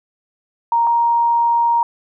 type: tone pair in turn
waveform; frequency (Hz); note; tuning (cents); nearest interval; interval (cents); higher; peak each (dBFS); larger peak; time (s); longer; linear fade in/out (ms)
sine; 933 / 937.2; A#5 / A#5; +1 / +9; unison; 8; second; -12; neither; 0.72-0.87 / 0.87-1.83; second; 2
effects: none